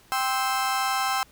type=chord; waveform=35% pulse; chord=C major; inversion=second; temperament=just; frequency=784.9 / 1046.5 / 1308.1 Hz; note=G5 / C6 / E6; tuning=+2 / 0 / -14 cents; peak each=-25 / -27 / -27 dBFS; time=0.12-1.23 s; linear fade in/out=0 ms; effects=pink hiss -56 dBFS RMS until 1.31 s